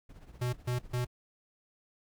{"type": "noise with tremolo", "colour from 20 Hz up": "brown", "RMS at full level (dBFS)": -47, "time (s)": [0.09, 1.07], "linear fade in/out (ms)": 5, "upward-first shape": "triangle", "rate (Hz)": 16, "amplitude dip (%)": 75}
{"type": "tone bursts", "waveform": "square", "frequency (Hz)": 123.47, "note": "B2", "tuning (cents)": 0, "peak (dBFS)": -30, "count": 3, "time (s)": [0.41, 1.05], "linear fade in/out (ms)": 10, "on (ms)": 120, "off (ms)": 140}
{"effects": []}